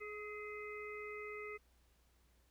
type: harmonic tone with a mistuned harmonic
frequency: 421.2 Hz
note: G#4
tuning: 24 cents sharp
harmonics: 1 / 3 / 5 / 6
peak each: -47 / -52 / -49 / -55 dBFS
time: 0-1.58 s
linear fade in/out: 20 ms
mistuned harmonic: 5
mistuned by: -38 cents
effects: added 60 Hz sine -70 dBFS peak until 2.5 s + pink hiss -75 dBFS RMS until 2.5 s